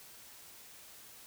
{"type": "silence", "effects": ["white hiss -54 dBFS RMS until 1.26 s"]}